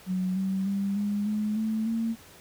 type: tone with pitch steps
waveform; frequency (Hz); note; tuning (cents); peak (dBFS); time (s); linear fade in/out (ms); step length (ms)
sine; 185 / 191.41 / 198.05 / 204.9 / 212 / 219.4 / 227; F#3 / G3 / G3 / G#3 / G#3 / A3 / A#3; 0 / -41 / +18 / -23 / +36 / -5 / -46; -25; 0.06-2.16; 50; 300
effects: pink hiss -51 dBFS RMS until 2.4 s + high-pass 60 Hz 12 dB/octave